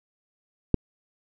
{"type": "click", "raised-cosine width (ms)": 3, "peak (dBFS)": -5, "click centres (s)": 0.743, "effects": []}